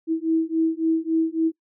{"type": "beating tone pair", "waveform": "sine", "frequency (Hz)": [322.3, 325.9], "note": ["E4", "E4"], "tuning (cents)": [-39, -20], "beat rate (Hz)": 3.6, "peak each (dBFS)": -22, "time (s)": [0.07, 1.52], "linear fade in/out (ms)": 50, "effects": ["noise-tail reverb RT60 0.1 s tail -22 dB re dry"]}